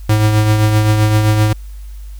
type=tone with tremolo; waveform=square; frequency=107.1 Hz; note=A2; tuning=46 cents flat; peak=-8 dBFS; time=0.09-1.53 s; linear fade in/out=5 ms; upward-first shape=triangle; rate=7.7 Hz; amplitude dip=45%; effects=added 50 Hz sine -27 dBFS peak until 2.19 s + white hiss -49 dBFS RMS until 2.19 s